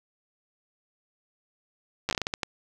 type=slowing click train; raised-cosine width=0.2 ms; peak=-10 dBFS; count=10; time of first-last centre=2.09-2.432 s; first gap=9 ms; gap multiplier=1.34; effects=none